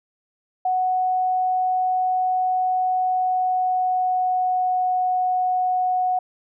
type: tone with pitch glide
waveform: sine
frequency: 740 to 735.3 Hz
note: F#5 to F#5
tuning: 0 to -11 cents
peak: -18 dBFS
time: 0.65-6.19 s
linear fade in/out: 5 ms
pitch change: -11 cents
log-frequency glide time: 2.95-4.89 s
effects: none